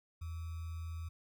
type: tone with sample-and-hold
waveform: sine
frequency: 82.41 Hz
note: E2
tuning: in tune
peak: -39 dBFS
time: 0.21-1.09 s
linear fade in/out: 10 ms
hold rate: 1225 Hz
effects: none